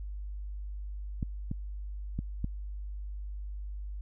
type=clicks; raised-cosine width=5 ms; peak=-20 dBFS; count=4; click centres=1.228 / 1.514 / 2.19 / 2.444 s; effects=added 50 Hz sine -36 dBFS peak until 4.01 s